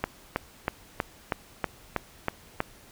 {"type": "click train", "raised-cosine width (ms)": 0.5, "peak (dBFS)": -10, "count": 9, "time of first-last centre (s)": [0.04, 2.604], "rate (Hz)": 3.12, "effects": ["pink hiss -53 dBFS RMS until 2.91 s"]}